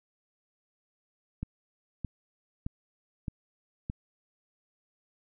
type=click train; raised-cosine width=5 ms; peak=-21 dBFS; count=5; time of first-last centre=1.43-3.899 s; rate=1.62 Hz; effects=none